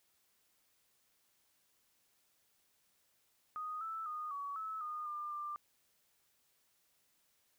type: tone with pitch steps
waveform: sine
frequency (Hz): 1243 / 1318 / 1230 / 1130 / 1299 / 1224 / 1199 / 1189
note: D#6 / E6 / D#6 / C#6 / E6 / D#6 / D6 / D6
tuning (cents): -2 / -1 / -20 / +33 / -26 / -29 / +36 / +21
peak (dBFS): -39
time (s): 3.56-5.56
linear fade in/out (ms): 0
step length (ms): 250
effects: white hiss -75 dBFS RMS until 7.58 s